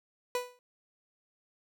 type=tone with exponential decay; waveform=30% pulse; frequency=493.9 Hz; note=B4; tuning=in tune; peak=-24 dBFS; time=0.35-0.59 s; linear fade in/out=1 ms; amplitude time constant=51 ms; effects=none